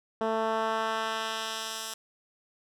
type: tone with band-pass filter sweep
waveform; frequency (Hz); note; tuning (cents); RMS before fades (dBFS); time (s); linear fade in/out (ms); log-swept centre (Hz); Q
10% pulse; 222; A3; +16; -31; 0.21-1.94; 2; 490 to 7900; 0.72
effects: none